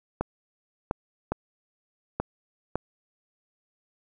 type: clicks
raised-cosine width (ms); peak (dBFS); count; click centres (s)
1; -12; 5; 0.21 / 0.911 / 1.32 / 2.2 / 2.756
effects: none